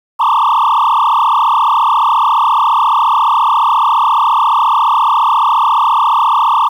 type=tone with frequency modulation; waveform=sine; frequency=1041 Hz; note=C6; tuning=9 cents flat; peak=-5 dBFS; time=0.19-6.69 s; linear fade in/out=20 ms; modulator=34.4 Hz; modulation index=4.7; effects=tanh soft clip ceiling -7 dBFS + 7-bit